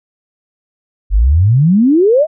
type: exponential sweep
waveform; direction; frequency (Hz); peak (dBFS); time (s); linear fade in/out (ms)
sine; up; 44.4 to 659.3; -6; 1.1-2.27; 50
effects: none